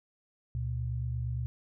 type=tone pair together; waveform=sine; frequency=71.35 / 120 Hz; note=D2 / B2; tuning=-49 / -49 cents; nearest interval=major sixth; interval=900 cents; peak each=-35 / -32 dBFS; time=0.55-1.46 s; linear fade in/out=0 ms; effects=none